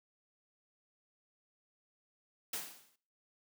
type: noise with exponential decay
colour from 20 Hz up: white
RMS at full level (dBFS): -36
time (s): 2.53-2.96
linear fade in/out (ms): 5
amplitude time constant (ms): 93
effects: noise-tail reverb RT60 0.5 s tail -20 dB re dry + high-pass 150 Hz 12 dB/octave